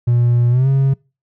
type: tone with pitch glide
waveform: triangle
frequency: 120.3 to 135.81 Hz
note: B2 to C#3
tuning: -45 to -35 cents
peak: -8 dBFS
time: 0.07-0.94 s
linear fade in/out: 10 ms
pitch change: +210 cents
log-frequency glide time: 0.5-0.68 s
effects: noise-tail reverb RT60 0.3 s tail -26 dB re dry + tanh soft clip ceiling -4 dBFS

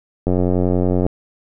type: click train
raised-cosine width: 2 ms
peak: -5 dBFS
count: 73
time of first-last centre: 0.27-1.065 s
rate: 90.6 Hz
effects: none

